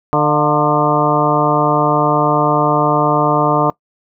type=harmonic tone with a mistuned harmonic; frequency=150 Hz; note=D3; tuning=37 cents sharp; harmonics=1 / 2 / 3 / 4 / 5 / 6 / 7 / 8; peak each=-19 / -19 / -19 / -19 / -19 / -19 / -19 / -19 dBFS; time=0.13-3.7 s; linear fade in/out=0 ms; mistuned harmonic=5; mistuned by=-68 cents; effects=noise-tail reverb RT60 0.1 s tail -22 dB re dry